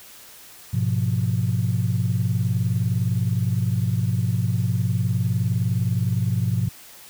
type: chord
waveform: sine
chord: F diminished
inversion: first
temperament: equal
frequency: 103.83 / 123.47 / 174.61 Hz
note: Ab2 / Cb3 / F3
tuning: 0 / 0 / 0 cents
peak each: -22 / -22 / -26 dBFS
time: 0.73-6.69 s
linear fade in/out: 10 ms
effects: tanh soft clip ceiling -11 dBFS + white hiss -45 dBFS RMS until 7.09 s

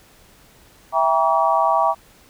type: chord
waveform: sine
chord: E diminished seventh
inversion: none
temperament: just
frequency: 659.3 / 791.1 / 949.3 / 1139.2 Hz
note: E5 / G5 / Bb5 / Db6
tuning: 0 / +16 / +31 / +47 cents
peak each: -20 dBFS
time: 0.92-1.95 s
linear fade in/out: 50 ms
effects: pink hiss -51 dBFS RMS until 2.29 s

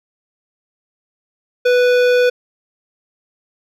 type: tone with hard clipping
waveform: sine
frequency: 493.9 Hz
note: B4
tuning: in tune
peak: -12 dBFS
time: 1.65-2.3 s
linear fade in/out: 10 ms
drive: 15 dB
effects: none

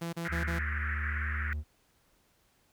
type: tone bursts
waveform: sawtooth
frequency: 168.3 Hz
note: E3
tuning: 36 cents sharp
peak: -30 dBFS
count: 4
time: 0.01-0.592 s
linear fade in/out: 10 ms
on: 120 ms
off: 34 ms
type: band-pass noise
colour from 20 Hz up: pink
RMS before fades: -37 dBFS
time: 0.25-1.53 s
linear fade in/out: 0 ms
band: 1400 to 2000 Hz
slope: 48 dB/octave
type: tone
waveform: triangle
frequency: 75 Hz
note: D2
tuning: 37 cents sharp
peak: -30 dBFS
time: 0.28-1.64 s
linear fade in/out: 50 ms
effects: pink hiss -69 dBFS RMS until 2.72 s

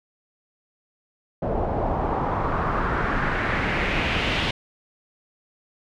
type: noise with low-pass filter sweep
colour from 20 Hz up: pink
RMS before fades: -24 dBFS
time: 1.42-4.51 s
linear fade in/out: 5 ms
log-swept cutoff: 630 to 3200 Hz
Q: 2.5
effects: none

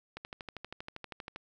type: click train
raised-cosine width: 0.3 ms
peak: -25 dBFS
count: 16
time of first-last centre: 0.17-1.36 s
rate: 12.6 Hz
effects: none

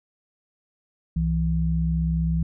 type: tone pair together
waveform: sine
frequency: 65 / 163.95 Hz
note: C2 / E3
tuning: -11 / -9 cents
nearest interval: octave + major third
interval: 1602 cents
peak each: -24 / -22 dBFS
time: 1.16-2.43 s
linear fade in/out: 5 ms
effects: none

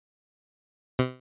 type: tone with exponential decay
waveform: 15% pulse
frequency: 127.7 Hz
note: C3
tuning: 42 cents flat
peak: -11 dBFS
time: 0.99-1.2 s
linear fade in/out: 2 ms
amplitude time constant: 45 ms
effects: resampled to 8000 Hz

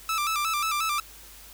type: tone with vibrato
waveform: sawtooth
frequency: 1244.5 Hz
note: D#6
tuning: in tune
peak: -21 dBFS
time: 0.09-1 s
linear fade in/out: 2 ms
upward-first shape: square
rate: 5.6 Hz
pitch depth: 86 cents each way
effects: added 50 Hz sine -52 dBFS peak until 1.53 s + white hiss -48 dBFS RMS until 1.53 s

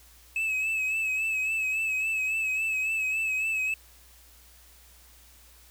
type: tone with vibrato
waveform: triangle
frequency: 2588 Hz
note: E7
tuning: 32 cents flat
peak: -24 dBFS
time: 0.36-3.74 s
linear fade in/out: 2 ms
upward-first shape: sine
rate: 3.6 Hz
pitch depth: 42 cents each way
effects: added 60 Hz sine -56 dBFS peak until 5.7 s + white hiss -56 dBFS RMS until 5.7 s

